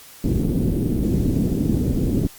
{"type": "low-pass noise", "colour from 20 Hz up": "white", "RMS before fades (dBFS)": -20, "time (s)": [0.24, 2.27], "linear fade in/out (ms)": 5, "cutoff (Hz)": 310, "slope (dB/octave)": 24, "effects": ["white hiss -44 dBFS RMS until 2.38 s", "Opus 48 kbps"]}